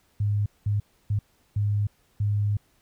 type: tone bursts at uneven times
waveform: sine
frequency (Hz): 103.2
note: G#2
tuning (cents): -10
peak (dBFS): -21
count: 5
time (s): 0.2-0.46 / 0.66-0.8 / 1.1-1.19 / 1.56-1.87 / 2.2-2.57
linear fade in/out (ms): 5
effects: pink hiss -65 dBFS RMS until 2.81 s